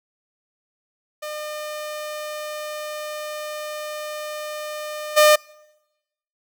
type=tone with level steps; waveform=sawtooth; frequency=605 Hz; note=D#5; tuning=49 cents flat; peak=-25 / -7 dBFS; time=1.22-5.36 s; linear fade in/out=10 ms; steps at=5.16 s; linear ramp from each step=20 ms; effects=noise-tail reverb RT60 1.0 s tail -26 dB re dry